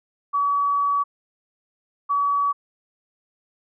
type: tone pair in turn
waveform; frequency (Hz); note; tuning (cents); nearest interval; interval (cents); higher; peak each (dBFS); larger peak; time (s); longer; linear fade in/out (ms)
sine; 1138 / 1138; C#6 / C#6; +45 / +45; unison; 0; neither; -18; neither; 0.33-1.04 / 2.09-2.53; first; 20
effects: none